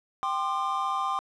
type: chord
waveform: triangle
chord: G suspended fourth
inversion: none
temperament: equal with one note detuned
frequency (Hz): 784 / 1046.5 / 1201.4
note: G5 / C6 / D6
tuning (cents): 0 / 0 / +39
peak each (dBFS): -30 / -28 / -28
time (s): 0.23-1.19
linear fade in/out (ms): 0
effects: resampled to 22050 Hz + 9-bit